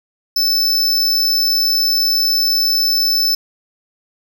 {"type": "tone", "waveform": "square", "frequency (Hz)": 5274, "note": "E8", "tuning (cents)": 0, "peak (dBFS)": -13, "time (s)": [0.36, 3.35], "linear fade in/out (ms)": 5, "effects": []}